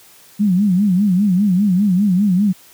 sine tone with vibrato, 193.2 Hz, G3, 25 cents flat, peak -11 dBFS, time 0.39-2.53 s, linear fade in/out 20 ms, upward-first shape sine, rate 5 Hz, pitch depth 160 cents each way, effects white hiss -46 dBFS RMS until 2.73 s + high-pass 60 Hz 12 dB/octave

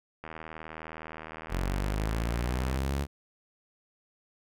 click train, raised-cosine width 0.5 ms, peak -25 dBFS, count 202, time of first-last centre 0.24-2.765 s, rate 79.6 Hz
sawtooth linear sweep, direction up, 43.65 to 71.3 Hz, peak -24 dBFS, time 1.49-3.07 s, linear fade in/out 50 ms
effects none

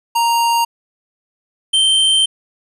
square tone pair in turn, 932.3 / 3123 Hz, A#5 / G7, 0 / -7 cents, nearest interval octave + major sixth, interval 2093 cents, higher second, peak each -13 / -11 dBFS, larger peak second, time 0.15-0.65 / 1.73-2.26 s, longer second, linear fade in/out 10 ms, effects resampled to 32000 Hz + 8-bit

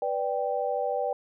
sine chord, G major, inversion first, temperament equal, 493.9 / 587.3 / 784 Hz, B4 / D5 / G5, 0 / 0 / 0 cents, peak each -30 dBFS, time 0.02-1.13 s, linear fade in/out 2 ms, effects none

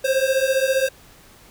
square beating tone pair, 523.3 / 538.3 Hz, C5 / C5, 0 / +49 cents, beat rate 15 Hz, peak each -21 dBFS, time 0.04-0.89 s, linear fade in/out 10 ms, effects pink hiss -49 dBFS RMS until 1.5 s

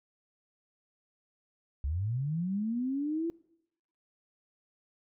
sine linear sweep, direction up, 64.2 to 340 Hz, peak -29 dBFS, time 1.84-3.3 s, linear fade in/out 0 ms, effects noise-tail reverb RT60 0.8 s tail -23 dB re dry

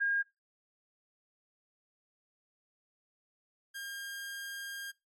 sine / sawtooth tone pair in turn, 1621 / 1610.7 Hz, G#6 / G6, -42 / +47 cents, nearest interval unison, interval 11 cents, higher first, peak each -27 / -36 dBFS, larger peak first, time 0-0.23 / 3.74-4.92 s, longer second, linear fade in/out 20 ms, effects noise-tail reverb RT60 0.2 s tail -20 dB re dry + MP3 64 kbps

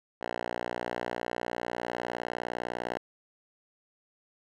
5% pulse tone with band-pass filter, 59.8 Hz, A#1, 45 cents sharp, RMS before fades -35 dBFS, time 0.21-2.98 s, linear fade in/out 5 ms, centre 1000 Hz, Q 0.82, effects none

